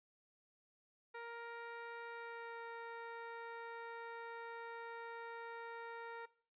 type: tone with pitch glide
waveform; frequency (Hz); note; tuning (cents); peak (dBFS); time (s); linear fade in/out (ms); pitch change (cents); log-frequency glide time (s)
15% pulse; 467.3 to 463.5; A#4 to A#4; +4 to -10; -40; 1.14-6.26; 10; -14; 2.09-2.61
effects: noise-tail reverb RT60 0.5 s tail -20 dB re dry + resampled to 8000 Hz